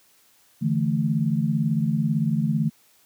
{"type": "chord", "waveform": "sine", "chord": "D suspended second", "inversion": "none", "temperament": "equal", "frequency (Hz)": [146.83, 164.81, 220], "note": ["D3", "E3", "A3"], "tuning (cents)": [0, 0, 0], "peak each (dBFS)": -24, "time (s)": [0.61, 2.7], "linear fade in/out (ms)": 20, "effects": ["white hiss -59 dBFS RMS until 3.05 s", "high-pass 80 Hz 12 dB/octave"]}